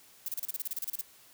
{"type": "noise bursts", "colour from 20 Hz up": "violet", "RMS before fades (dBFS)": -34, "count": 14, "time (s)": [0.26, 1.012], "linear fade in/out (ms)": 2, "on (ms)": 24, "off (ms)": 32, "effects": ["white hiss -58 dBFS RMS until 1.33 s", "high-pass 60 Hz 12 dB/octave"]}